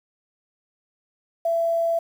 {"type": "tone with quantisation", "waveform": "sine", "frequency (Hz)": 669, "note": "E5", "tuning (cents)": 25, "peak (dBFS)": -19, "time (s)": [1.45, 1.99], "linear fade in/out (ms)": 5, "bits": 8, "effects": []}